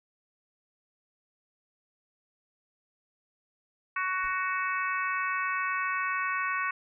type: harmonic tone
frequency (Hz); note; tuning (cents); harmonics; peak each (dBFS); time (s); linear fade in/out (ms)
372.4; F#4; +11; 3 / 4 / 5 / 6 / 7; -31 / -33 / -35 / -37 / -38; 3.96-6.71; 5
type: noise with exponential decay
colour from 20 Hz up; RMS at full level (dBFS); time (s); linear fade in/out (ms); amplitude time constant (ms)
brown; -46; 4.24-4.42; 1; 37
effects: none